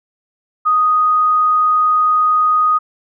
sine tone, 1244.5 Hz, D#6, in tune, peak -10 dBFS, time 0.65-2.79 s, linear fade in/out 20 ms, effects none

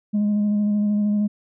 sine tone with vibrato, 207.7 Hz, G#3, in tune, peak -15 dBFS, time 0.13-1.28 s, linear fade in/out 20 ms, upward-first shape square, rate 13 Hz, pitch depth 14 cents each way, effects tanh soft clip ceiling -16 dBFS

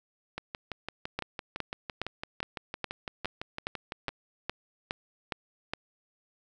two click trains, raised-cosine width 0.3 ms, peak -19 / -15 dBFS, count 23 / 12, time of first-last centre 0.38-4.09 / 1.19-5.735 s, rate 5.93 / 2.42 Hz, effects none

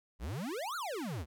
square exponential two-way sweep, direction up then down, 49 to 1480 to 63.6 Hz, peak -37 dBFS, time 0.19-1.26 s, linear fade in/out 50 ms, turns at 0.76 s, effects 13-bit

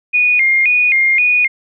sine tone with vibrato, 2287 Hz, D7, 47 cents flat, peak -9 dBFS, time 0.13-1.48 s, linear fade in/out 20 ms, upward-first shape square, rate 1.9 Hz, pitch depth 130 cents each way, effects none

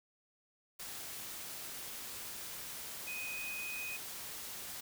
sine tone in noise, 2500 Hz, D#7, 8 cents sharp, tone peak -40 dBFS, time 3.07-3.97 s, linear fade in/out 10 ms, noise white, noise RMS -45 dBFS, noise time 0.79-4.81 s, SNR +2 dB, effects none

